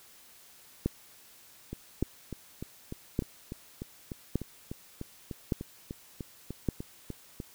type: two click trains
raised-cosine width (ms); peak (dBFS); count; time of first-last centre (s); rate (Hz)
3; -24 / -14; 20 / 6; 1.73-7.402 / 0.86-6.688; 3.35 / 0.858
effects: white hiss -56 dBFS RMS until 7.54 s